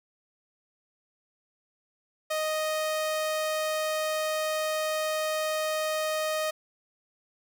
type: tone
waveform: sawtooth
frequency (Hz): 622.3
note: D#5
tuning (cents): 0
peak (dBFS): -23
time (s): 2.3-6.51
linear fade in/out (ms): 10
effects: none